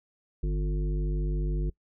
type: harmonic tone with a mistuned harmonic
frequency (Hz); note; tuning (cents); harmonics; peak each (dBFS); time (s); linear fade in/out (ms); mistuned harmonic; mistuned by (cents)
50; G1; +35; 1 / 3 / 5 / 7 / 9; -26 / -33 / -44 / -39 / -46; 0.43-1.7; 5; 9; -23
effects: noise-tail reverb RT60 0.1 s tail -22 dB re dry